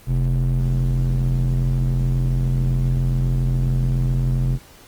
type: tone with band-pass filter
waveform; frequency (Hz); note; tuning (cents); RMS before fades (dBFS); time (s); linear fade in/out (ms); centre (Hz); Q
square; 43.65; F1; 0; -19; 0.06-4.59; 50; 110; 2.5
effects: pink hiss -47 dBFS RMS until 4.87 s + Opus 24 kbps